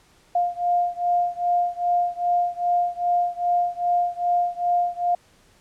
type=beating tone pair; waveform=sine; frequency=703 / 705.5 Hz; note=F5 / F5; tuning=+11 / +17 cents; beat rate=2.5 Hz; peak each=-22 / -23 dBFS; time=0.35-5.15 s; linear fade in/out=5 ms; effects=pink hiss -57 dBFS RMS until 5.6 s + low-pass 10000 Hz 12 dB/octave